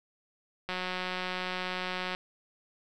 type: click train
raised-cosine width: 0.3 ms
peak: -18 dBFS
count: 268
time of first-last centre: 0.69-2.149 s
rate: 183 Hz
effects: none